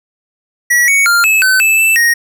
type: tone with pitch steps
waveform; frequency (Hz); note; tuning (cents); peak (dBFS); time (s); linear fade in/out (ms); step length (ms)
square; 1932 / 2230 / 1397 / 2599 / 1522 / 2625 / 2649 / 1869; B6 / C#7 / F6 / E7 / F#6 / E7 / E7 / A#6; -39 / +10 / 0 / -25 / +48 / -8 / +8 / +4; -8; 0.7-2.14; 10; 180
effects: none

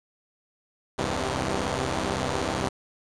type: tone cluster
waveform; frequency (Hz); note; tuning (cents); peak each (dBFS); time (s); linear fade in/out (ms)
5% pulse; 65.6 / 81.5 / 97.5 / 128.8; C2 / E2 / G2 / C3; +5 / -19 / -9 / -27; -20; 0.98-2.69; 10
effects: resampled to 22050 Hz + 7-bit

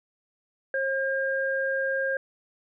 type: tone pair together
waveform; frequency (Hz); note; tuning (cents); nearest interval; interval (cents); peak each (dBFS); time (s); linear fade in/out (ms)
sine; 537.5 / 1609; C5 / G6; +47 / +45; octave + perfect fifth; 1898; -27; 0.74-2.17; 2
effects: none

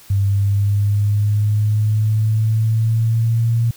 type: exponential sweep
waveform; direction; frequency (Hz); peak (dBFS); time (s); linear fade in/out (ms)
sine; up; 98.5 to 116.54; -13; 0.1-3.71; 5
effects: white hiss -45 dBFS RMS until 3.76 s

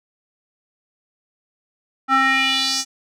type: tone with band-pass filter sweep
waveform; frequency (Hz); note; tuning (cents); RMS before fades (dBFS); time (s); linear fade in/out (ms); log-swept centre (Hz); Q
square; 266.7; C4; +33; -18; 2.08-2.85; 50; 1200 to 6400; 3.1
effects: none

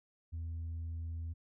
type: tone with tanh clipping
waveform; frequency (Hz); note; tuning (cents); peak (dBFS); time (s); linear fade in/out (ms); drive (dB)
sine; 82.41; E2; 0; -38; 0.32-1.34; 20; 1
effects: none

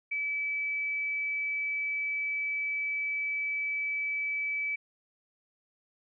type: tone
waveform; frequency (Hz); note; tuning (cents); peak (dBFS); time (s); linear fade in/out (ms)
sine; 2300; D7; -37; -29; 0.11-4.76; 10
effects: none

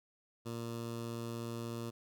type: tone with notch filter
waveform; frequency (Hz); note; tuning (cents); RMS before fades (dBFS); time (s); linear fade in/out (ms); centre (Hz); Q
15% pulse; 116.54; A#2; 0; -41; 0.45-1.91; 20; 2000; 1.9
effects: none

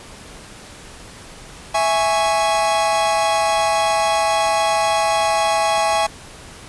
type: chord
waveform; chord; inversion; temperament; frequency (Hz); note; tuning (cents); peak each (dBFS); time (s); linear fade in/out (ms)
45% pulse; C# minor; first; equal; 659.3 / 830.6 / 1108.7; E5 / G#5 / C#6; 0 / 0 / 0; -20 / -18 / -23; 1.74-6.07; 10
effects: pink hiss -39 dBFS RMS until 6.68 s + resampled to 24000 Hz

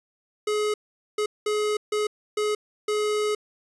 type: tone bursts at uneven times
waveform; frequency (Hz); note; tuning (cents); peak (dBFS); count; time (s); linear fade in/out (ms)
square; 422.1; G#4; +28; -23; 6; 0.47-0.74 / 1.18-1.26 / 1.46-1.77 / 1.92-2.07 / 2.37-2.55 / 2.88-3.35; 5
effects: resampled to 24000 Hz

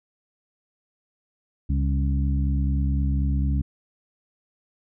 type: harmonic tone with a mistuned harmonic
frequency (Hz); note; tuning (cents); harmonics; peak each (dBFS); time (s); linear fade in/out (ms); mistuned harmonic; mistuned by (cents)
69.3; C#2; 0; 1 / 2 / 3 / 4; -21 / -27 / -31 / -33; 1.69-3.62; 10; 3; -44
effects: none

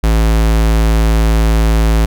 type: tone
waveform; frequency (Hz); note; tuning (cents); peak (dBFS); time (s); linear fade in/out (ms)
square; 55; A1; 0; -9; 0.03-2.06; 10
effects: none

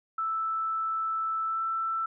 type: tone with pitch glide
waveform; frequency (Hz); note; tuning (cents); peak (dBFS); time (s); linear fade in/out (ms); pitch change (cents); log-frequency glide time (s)
sine; 1318.5 to 1330.7; E6 to E6; 0 to +16; -27; 0.18-2.06; 5; +16; 1.46-1.62
effects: none

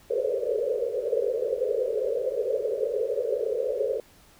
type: band-pass noise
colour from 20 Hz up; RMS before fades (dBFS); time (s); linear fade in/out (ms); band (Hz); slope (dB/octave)
white; -27; 0.1-4; 2; 410 to 560; 96
effects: pink hiss -56 dBFS RMS until 4.39 s

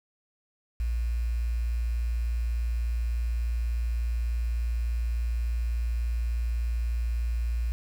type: tone with quantisation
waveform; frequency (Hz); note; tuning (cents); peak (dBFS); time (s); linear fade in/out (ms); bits
sine; 58.27; A#1; 0; -25; 0.8-7.72; 0; 8
effects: none

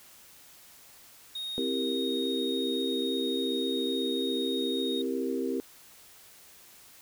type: tone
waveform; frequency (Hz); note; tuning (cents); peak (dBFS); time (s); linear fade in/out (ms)
triangle; 3729; A#7; 0; -32; 1.35-5.02; 5
type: chord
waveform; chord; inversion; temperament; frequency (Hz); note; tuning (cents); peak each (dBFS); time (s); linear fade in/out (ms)
sine; C dominant seventh; none; equal; 261.6 / 329.6 / 392 / 466.2; C4 / E4 / G4 / Bb4; 0 / 0 / 0 / 0; -32 / -36 / -33 / -35; 1.58-5.6; 0
effects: white hiss -54 dBFS RMS until 7.01 s

